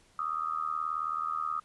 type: tone with amplitude modulation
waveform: sine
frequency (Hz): 1244.5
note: D#6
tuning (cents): 0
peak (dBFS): -26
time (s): 0.19-1.6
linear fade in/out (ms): 2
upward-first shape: sine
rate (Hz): 78.7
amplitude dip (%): 90
effects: pink hiss -63 dBFS RMS until 1.64 s + resampled to 24000 Hz